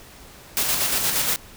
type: noise with tremolo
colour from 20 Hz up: white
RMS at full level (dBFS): -21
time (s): 0.57-1.36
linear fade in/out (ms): 0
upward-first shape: square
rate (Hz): 8.5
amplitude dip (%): 35
effects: pink hiss -45 dBFS RMS until 1.56 s